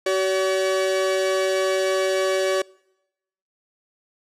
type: tone pair together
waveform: 45% pulse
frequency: 378.9 / 570 Hz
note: F#4 / C#5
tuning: +41 / +48 cents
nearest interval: perfect fifth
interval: 707 cents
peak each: -22 dBFS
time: 0.06-2.62 s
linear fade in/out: 5 ms
effects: noise-tail reverb RT60 0.9 s tail -26 dB re dry + low-pass 9000 Hz 12 dB/octave